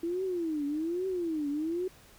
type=tone with vibrato; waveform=sine; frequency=329.6 Hz; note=E4; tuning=in tune; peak=-29 dBFS; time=0.03-1.88 s; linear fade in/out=5 ms; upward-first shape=triangle; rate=1.2 Hz; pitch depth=270 cents each way; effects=pink hiss -57 dBFS RMS until 2.18 s